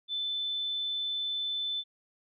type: tone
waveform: sine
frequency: 3520 Hz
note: A7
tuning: in tune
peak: -30 dBFS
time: 0.08-1.84 s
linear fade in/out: 50 ms
effects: none